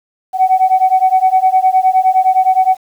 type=beating tone pair; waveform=sine; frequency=747 / 756.7 Hz; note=F#5 / F#5; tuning=+16 / +39 cents; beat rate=9.7 Hz; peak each=-10 dBFS; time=0.33-2.77 s; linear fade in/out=50 ms; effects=tanh soft clip ceiling -2 dBFS + 7-bit